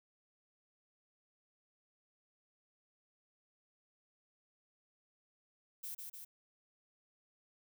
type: noise with echo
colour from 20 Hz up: violet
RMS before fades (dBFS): -44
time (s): 5.83-5.95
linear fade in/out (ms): 10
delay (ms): 150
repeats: 2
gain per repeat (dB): -3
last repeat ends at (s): 6.25
effects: none